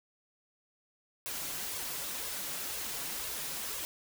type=noise with flanger; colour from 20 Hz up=white; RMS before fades=-38 dBFS; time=1.26-3.85 s; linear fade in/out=0 ms; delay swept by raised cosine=1.8 to 7.2 ms; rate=2 Hz; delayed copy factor=+0.6; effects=none